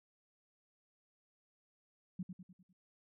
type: tone with echo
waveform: sine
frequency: 182.8 Hz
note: F#3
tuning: 21 cents flat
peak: -37 dBFS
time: 2.19-2.23 s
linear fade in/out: 5 ms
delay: 100 ms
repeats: 5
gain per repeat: -6 dB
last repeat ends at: 2.73 s
effects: none